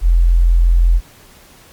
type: tone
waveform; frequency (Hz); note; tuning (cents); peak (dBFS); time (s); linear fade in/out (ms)
sine; 42.77; F1; -35; -7; 0.01-1.01; 50
effects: pink hiss -44 dBFS RMS until 1.72 s + MP3 96 kbps